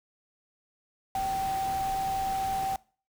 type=tone in noise; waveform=sine; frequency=773 Hz; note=G5; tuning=24 cents flat; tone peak=-27 dBFS; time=1.15-2.76 s; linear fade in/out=2 ms; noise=pink; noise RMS=-40 dBFS; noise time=1.15-2.76 s; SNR=+10 dB; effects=noise-tail reverb RT60 0.4 s tail -22 dB re dry